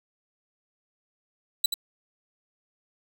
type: tone with echo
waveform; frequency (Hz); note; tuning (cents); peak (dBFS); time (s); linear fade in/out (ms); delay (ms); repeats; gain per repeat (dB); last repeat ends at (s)
sawtooth; 3951; B7; 0; -15; 1.64-1.66; 5; 81; 1; -7; 1.741
effects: none